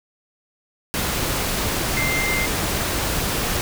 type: tone in noise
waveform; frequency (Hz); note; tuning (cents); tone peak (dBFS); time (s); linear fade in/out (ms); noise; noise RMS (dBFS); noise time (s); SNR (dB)
sine; 2093; C7; 0; -22; 1.97-2.46; 0; pink; -23; 0.94-3.61; -2
effects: none

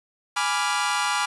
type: chord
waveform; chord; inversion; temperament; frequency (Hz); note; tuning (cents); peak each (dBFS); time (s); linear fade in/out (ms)
sawtooth; G# diminished seventh; none; equal; 830.6 / 987.8 / 1174.7 / 1396.9; G#5 / B5 / D6 / F6; 0 / 0 / 0 / 0; -24; 0.36-1.26; 10
effects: resampled to 24000 Hz + 8-bit

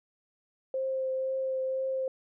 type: tone with vibrato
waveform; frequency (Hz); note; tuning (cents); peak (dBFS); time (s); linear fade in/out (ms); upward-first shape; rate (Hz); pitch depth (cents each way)
sine; 526; C5; +9; -28; 0.74-2.08; 2; triangle; 2; 13
effects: none

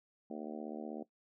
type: harmonic tone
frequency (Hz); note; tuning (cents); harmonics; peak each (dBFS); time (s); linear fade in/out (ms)
76.1; D#2; -38; 3 / 4 / 5 / 6 / 7 / 8 / 9 / 10; -44 / -46 / -48 / -50 / -51 / -52 / -53 / -54; 0.3-1.03; 5
effects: noise-tail reverb RT60 0.1 s tail -17 dB re dry

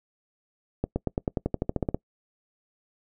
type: accelerating click train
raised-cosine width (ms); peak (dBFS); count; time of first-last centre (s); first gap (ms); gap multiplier
2; -12; 14; 0.84-1.945; 120; 0.94
effects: noise-tail reverb RT60 0.1 s tail -24 dB re dry

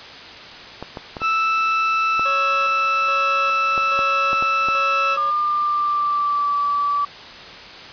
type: clicks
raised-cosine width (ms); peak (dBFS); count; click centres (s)
1; -15; 10; 0.826 / 0.972 / 1.168 / 1.218 / 2.195 / 3.778 / 3.991 / 4.331 / 4.425 / 4.686
type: tone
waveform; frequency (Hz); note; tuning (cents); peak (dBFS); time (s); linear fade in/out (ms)
30% pulse; 1318.5; E6; 0; -14; 1.2-5.18; 50
type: tone with tremolo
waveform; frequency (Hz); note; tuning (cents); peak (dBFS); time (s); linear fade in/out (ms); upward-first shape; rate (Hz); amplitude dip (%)
25% pulse; 554.4; C#5; 0; -22; 2.25-5.31; 10; square; 1.2; 50
type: tone with pitch glide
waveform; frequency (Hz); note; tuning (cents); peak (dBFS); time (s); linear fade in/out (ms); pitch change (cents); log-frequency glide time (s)
sine; 1200 to 1154.4; D6 to D6; +37 to -30; -17; 5.17-7.05; 5; -67; 5.39-6.56
effects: white hiss -37 dBFS RMS until 7.92 s + resampled to 11025 Hz

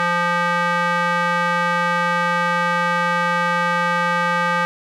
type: tone with band-pass filter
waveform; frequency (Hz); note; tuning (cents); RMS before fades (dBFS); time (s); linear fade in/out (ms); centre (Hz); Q
square; 174; F3; -6; -19; 0-4.65; 0; 1400; 2
effects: none

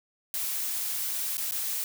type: noise with dropouts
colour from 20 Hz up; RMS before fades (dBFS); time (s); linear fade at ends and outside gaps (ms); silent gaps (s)
blue; -31; 0.34-1.84; 1; 1.371-1.379 / 1.511-1.52
effects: none

